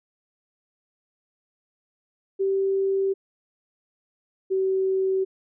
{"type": "tone pair in turn", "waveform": "sine", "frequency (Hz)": [388.5, 381.2], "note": ["G4", "G4"], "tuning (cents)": [-16, -48], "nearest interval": "unison", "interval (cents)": 32, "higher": "first", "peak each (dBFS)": -20, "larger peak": "neither", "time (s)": [[2.39, 3.14], [4.5, 5.25]], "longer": "neither", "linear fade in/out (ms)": 20, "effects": []}